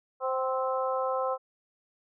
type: harmonic tone with a mistuned harmonic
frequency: 261.6 Hz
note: C4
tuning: in tune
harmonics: 2 / 3 / 4 / 5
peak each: -29 / -34 / -33 / -35 dBFS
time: 0.2-1.38 s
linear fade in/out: 50 ms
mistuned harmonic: 3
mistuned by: -23 cents
effects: none